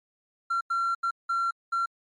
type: tone bursts at uneven times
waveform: triangle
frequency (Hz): 1366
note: F6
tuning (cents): -39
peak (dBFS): -21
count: 5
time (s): 0.5-0.61 / 0.7-0.95 / 1.03-1.11 / 1.29-1.51 / 1.72-1.86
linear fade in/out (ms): 10
effects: tanh soft clip ceiling -19 dBFS + MP3 48 kbps